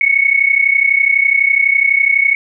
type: tone pair together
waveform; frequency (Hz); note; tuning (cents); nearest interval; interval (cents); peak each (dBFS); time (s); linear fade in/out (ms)
sine; 2195 / 2227; C#7 / C#7; -18 / +7; unison; 25; -12; 0.01-2.35; 2
effects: none